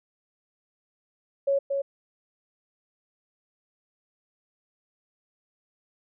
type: tone with echo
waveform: sine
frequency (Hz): 554.4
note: C#5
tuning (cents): 0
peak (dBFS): -20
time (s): 1.47-1.59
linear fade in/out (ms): 10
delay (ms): 230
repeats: 1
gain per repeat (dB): -4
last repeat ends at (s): 1.82
effects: none

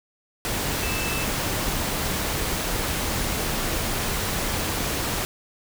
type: tone in noise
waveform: sine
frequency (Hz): 2637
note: E7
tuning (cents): 0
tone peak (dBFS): -31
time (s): 0.83-1.24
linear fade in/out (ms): 0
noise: pink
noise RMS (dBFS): -26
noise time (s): 0.45-5.25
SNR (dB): -8
effects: none

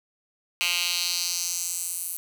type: tone with high-pass filter sweep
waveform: 10% pulse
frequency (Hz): 175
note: F3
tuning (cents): +4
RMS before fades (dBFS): -28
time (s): 0.61-2.17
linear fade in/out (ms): 0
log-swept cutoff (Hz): 2700 to 11000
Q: 2.1
effects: none

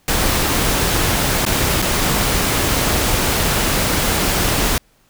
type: noise with dropouts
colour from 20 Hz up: pink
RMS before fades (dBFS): -17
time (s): 0.08-4.78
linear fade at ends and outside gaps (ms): 2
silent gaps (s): 1.452-1.463 / 1.819-1.823
effects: pink hiss -57 dBFS RMS until 5.09 s

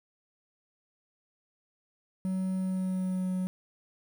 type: tone with pitch glide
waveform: triangle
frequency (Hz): 187.5 to 184.71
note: F#3 to F#3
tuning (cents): +23 to -3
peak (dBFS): -26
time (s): 2.25-3.47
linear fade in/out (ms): 0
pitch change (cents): -26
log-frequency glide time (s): 2.57-3.29
effects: 9-bit

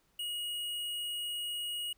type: tone with tanh clipping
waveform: sine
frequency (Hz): 2888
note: F#7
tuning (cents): -43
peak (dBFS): -36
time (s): 0.19-1.93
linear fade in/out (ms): 5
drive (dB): 18
effects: pink hiss -72 dBFS RMS until 1.97 s

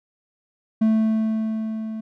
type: tone with level ramp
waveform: triangle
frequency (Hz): 220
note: A3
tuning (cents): 0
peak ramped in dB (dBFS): -12 to -26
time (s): 0.81-2.01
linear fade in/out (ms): 10
effects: none

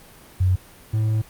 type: tone pair in turn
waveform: sine / triangle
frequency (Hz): 92.2 / 109.2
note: F#2 / A2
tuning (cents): -6 / -13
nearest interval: minor third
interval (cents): 293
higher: second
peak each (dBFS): -15 / -16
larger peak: first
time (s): 0.4-0.56 / 0.93-1.22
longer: second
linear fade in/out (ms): 10
effects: pink hiss -47 dBFS RMS until 1.29 s + Opus 32 kbps

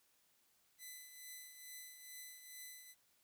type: tone with tremolo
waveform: 5% pulse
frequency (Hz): 2006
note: B6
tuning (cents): +26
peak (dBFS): -39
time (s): 0.78-2.95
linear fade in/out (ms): 50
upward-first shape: triangle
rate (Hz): 2.3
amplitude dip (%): 60
effects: white hiss -75 dBFS RMS until 3.23 s

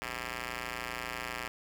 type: ring-modulated tone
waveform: 5% pulse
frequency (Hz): 119.5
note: A#2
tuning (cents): +43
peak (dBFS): -22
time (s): 0.02-1.48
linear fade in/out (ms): 0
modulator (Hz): 1480
effects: none

